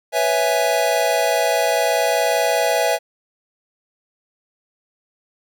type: chord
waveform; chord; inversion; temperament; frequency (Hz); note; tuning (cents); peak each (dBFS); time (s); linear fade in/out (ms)
square; C# minor seventh; third; equal; 493.9 / 554.4 / 659.3 / 830.6; B4 / C#5 / E5 / G#5; 0 / 0 / 0 / 0; -24 / -24 / -20 / -23; 0.12-2.99; 50
effects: none